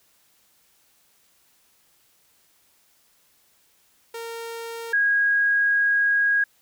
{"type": "tone pair in turn", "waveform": ["sawtooth", "sine"], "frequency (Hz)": [460.9, 1642.5], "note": ["A#4", "G#6"], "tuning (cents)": [-20, -20], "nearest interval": "octave + minor seventh", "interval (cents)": 2200, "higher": "second", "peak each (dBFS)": [-28, -17], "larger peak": "second", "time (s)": [[4.14, 4.93], [4.93, 6.44]], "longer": "second", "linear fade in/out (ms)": 5, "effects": ["white hiss -62 dBFS RMS until 6.61 s"]}